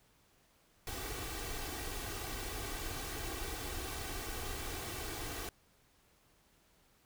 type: noise with comb filter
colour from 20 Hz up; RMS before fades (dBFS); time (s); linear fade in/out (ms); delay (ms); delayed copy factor
pink; -41; 0.87-5.49; 2; 2.6; +0.65
effects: pink hiss -69 dBFS RMS until 7.05 s